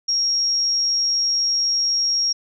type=tone; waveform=sine; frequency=5588 Hz; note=F8; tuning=in tune; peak=-17 dBFS; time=0.08-2.33 s; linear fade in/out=10 ms; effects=none